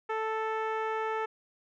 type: tone with low-pass filter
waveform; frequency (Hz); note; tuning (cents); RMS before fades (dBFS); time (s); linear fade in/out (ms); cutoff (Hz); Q
10% pulse; 440; A4; 0; -32; 0.09-1.26; 10; 1400; 0.7
effects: none